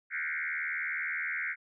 sine tone with frequency modulation, 1845 Hz, A#6, 18 cents flat, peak -31 dBFS, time 0.1-1.56 s, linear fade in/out 50 ms, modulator 79.2 Hz, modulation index 4.9, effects none

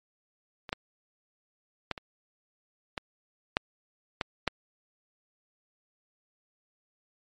clicks, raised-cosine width 0.3 ms, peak -23 / -13 / -14 / -23 / -16 / -7 / -12 / -9 dBFS, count 8, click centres 0.692 / 0.729 / 1.913 / 1.978 / 2.978 / 3.569 / 4.212 / 4.477 s, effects MP3 48 kbps

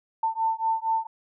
sine beating tone pair, 893 / 897.3 Hz, A5 / A5, +25 / +34 cents, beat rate 4.3 Hz, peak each -26 dBFS, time 0.23-1.07 s, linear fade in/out 5 ms, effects none

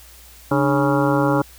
harmonic tone with a mistuned harmonic, 138.59 Hz, C#3, in tune, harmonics 1 / 2 / 3 / 4 / 6 / 7 / 8 / 9 / 10, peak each -22 / -19 / -25 / -22 / -25 / -27 / -28 / -31 / -27 dBFS, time 0.51-1.42 s, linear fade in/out 5 ms, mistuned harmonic 2, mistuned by +110 cents, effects added 60 Hz sine -46 dBFS peak until 1.58 s + white hiss -46 dBFS RMS until 1.58 s

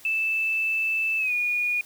sine tone with pitch glide, 2637 to 2446 Hz, E7 to D#7, 0 to -30 cents, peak -22 dBFS, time 0.05-1.81 s, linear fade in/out 2 ms, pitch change -130 cents, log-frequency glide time 1.18-1.33 s, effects white hiss -50 dBFS RMS until 1.85 s

